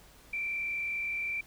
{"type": "tone with frequency modulation", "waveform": "sine", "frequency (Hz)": 2349, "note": "D7", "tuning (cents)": 0, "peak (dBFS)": -31, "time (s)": [0.33, 1.41], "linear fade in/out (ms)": 5, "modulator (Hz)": 40.8, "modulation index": 1, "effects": ["added 50 Hz sine -61 dBFS peak until 1.46 s", "pink hiss -57 dBFS RMS until 1.46 s"]}